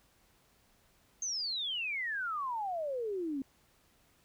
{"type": "exponential sweep", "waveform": "sine", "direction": "down", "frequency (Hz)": [6450, 261.1], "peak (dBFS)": -33, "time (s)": [1.22, 3.42], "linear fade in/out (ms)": 2, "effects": ["pink hiss -68 dBFS RMS until 4.24 s"]}